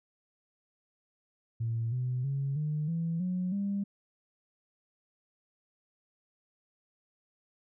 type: tone with pitch steps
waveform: sine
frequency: 114.7 / 125.81 / 137.99 / 151.35 / 166 / 182.07 / 199.7 Hz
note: A#2 / B2 / C#3 / D#3 / E3 / F#3 / G3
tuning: -28 / +32 / -8 / -48 / +12 / -28 / +32 cents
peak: -28 dBFS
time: 1.6-3.84 s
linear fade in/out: 10 ms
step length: 320 ms
effects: tanh soft clip ceiling -24 dBFS